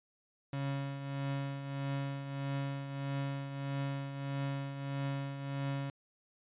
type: tone with tremolo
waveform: 35% pulse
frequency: 138.6 Hz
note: C#3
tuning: in tune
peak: -31 dBFS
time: 0.53-5.9 s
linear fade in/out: 2 ms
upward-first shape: triangle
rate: 1.6 Hz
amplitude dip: 60%
effects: resampled to 8000 Hz